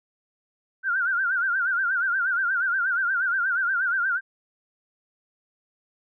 sine tone with vibrato, 1480 Hz, F#6, in tune, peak -21 dBFS, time 0.83-4.21 s, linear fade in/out 50 ms, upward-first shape sine, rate 8.4 Hz, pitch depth 120 cents each way, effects none

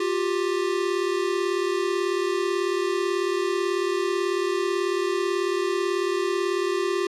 square tone pair together, 353.8 / 392 Hz, F4 / G4, +23 / 0 cents, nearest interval major second, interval 177 cents, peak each -26 dBFS, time 0-7.07 s, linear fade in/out 5 ms, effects low-pass 7000 Hz 12 dB/octave

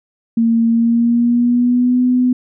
sine tone with pitch glide, 229.4 to 250.2 Hz, A#3 to B3, -28 to +23 cents, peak -10 dBFS, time 0.37-2.33 s, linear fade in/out 5 ms, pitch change +151 cents, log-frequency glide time 0.68-2.02 s, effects none

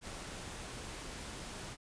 pink noise, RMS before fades -45 dBFS, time 0.01-1.77 s, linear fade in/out 50 ms, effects resampled to 22050 Hz

